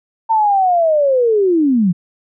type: linear sweep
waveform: sine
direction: down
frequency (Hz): 908 to 164.81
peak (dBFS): -10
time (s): 0.29-1.93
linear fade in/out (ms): 20
effects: none